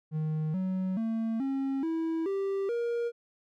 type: tone with pitch steps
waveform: triangle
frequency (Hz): 155.56 / 187.14 / 225.1 / 270.8 / 325.8 / 392 / 471.6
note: D#3 / F#3 / A3 / C#4 / E4 / G4 / A#4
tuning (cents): 0 / +20 / +40 / -40 / -20 / 0 / +20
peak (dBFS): -26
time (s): 0.11-3.12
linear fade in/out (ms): 50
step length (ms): 430
effects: none